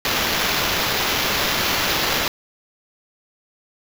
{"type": "noise with sample-and-hold", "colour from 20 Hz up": "blue", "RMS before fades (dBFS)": -21, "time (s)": [0.05, 2.28], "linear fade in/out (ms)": 2, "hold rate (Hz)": 8820, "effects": []}